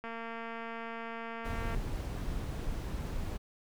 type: click train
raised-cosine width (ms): 0.5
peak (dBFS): -27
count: 392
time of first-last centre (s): 0.04-1.747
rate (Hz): 229
type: noise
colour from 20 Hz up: brown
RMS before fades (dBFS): -36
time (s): 1.44-3.38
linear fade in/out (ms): 20
effects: none